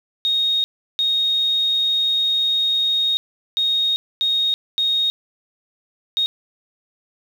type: tone bursts at uneven times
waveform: sine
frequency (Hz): 3729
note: A#7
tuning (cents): 0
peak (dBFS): -16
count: 6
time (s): 0.25-0.64 / 0.99-3.17 / 3.57-3.96 / 4.21-4.54 / 4.78-5.1 / 6.17-6.26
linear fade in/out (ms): 0
effects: 7-bit